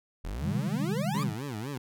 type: exponential sweep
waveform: 40% pulse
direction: up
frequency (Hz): 38.89 to 1257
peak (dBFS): -32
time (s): 0.24-1.24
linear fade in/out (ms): 10
type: chord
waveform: sine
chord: Ab major seventh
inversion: first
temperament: equal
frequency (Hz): 130.81 / 155.56 / 196 / 207.7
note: C3 / Eb3 / G3 / Ab3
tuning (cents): 0 / 0 / 0 / 0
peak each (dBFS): -36 / -32 / -33 / -35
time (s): 0.4-1.35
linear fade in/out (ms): 50
type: tone with vibrato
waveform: 20% pulse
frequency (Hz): 123.2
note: B2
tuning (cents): -4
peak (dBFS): -29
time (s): 1.14-1.78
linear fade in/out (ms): 5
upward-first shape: sine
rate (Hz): 4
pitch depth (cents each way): 290
effects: none